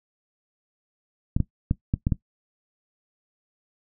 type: clicks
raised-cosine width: 5 ms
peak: -9 dBFS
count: 6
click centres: 1.365 / 1.403 / 1.711 / 1.939 / 2.069 / 2.122 s
effects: noise-tail reverb RT60 0.1 s tail -17 dB re dry